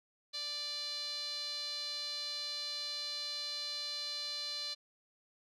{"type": "tone with band-pass filter", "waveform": "sawtooth", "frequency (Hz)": 587.3, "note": "D5", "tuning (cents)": 0, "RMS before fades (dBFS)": -40, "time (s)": [0.33, 4.75], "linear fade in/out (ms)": 20, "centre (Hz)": 4200, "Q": 7.7, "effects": []}